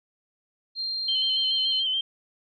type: tone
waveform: sine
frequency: 4186 Hz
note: C8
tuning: in tune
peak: -27 dBFS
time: 0.75-1.84 s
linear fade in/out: 50 ms
type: tone with vibrato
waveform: sine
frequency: 3100 Hz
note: G7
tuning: 20 cents flat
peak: -23 dBFS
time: 1.08-2.01 s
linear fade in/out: 5 ms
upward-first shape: square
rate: 7 Hz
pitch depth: 31 cents each way
effects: none